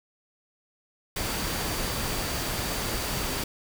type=tone in noise; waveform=sine; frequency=4641 Hz; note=D8; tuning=21 cents flat; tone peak=-41 dBFS; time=1.16-3.44 s; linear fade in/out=5 ms; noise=pink; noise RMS=-30 dBFS; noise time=1.16-3.44 s; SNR=-14 dB; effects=none